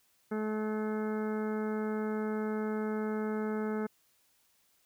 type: harmonic tone with a mistuned harmonic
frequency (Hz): 215.2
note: A3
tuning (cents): -38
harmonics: 1 / 2 / 3 / 4 / 5 / 6 / 7 / 8 / 10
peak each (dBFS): -33 / -35 / -47 / -45 / -54 / -46 / -48 / -52 / -55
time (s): 0.31-3.87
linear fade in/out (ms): 10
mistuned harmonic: 10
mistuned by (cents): -19
effects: white hiss -70 dBFS RMS until 4.85 s